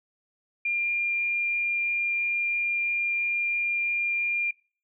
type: tone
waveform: sine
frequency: 2399 Hz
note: D7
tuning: 36 cents sharp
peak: -24 dBFS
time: 0.65-4.51 s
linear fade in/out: 5 ms
effects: noise-tail reverb RT60 0.4 s tail -22 dB re dry